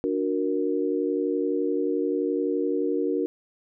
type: chord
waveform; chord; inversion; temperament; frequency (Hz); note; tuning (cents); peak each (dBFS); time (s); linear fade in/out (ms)
sine; D augmented; none; equal with one note detuned; 293.7 / 365.3 / 466.2; D4 / F#4 / A#4; 0 / -22 / 0; -27; 0.04-3.26; 0
effects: none